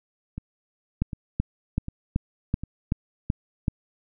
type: two click trains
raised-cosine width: 5 ms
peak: -10 / -20 dBFS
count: 8 / 4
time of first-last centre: 1.02-3.682 / 0.38-2.636 s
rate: 2.63 / 1.33 Hz
effects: none